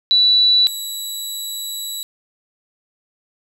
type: tone pair in turn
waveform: sine / 20% pulse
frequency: 3951 / 3919 Hz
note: B7 / B7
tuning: 0 / -14 cents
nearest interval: unison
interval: 14 cents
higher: first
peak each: -10 / -19 dBFS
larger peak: first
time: 0.11-0.67 / 0.67-2.03 s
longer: second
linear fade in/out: 0 ms
effects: 8-bit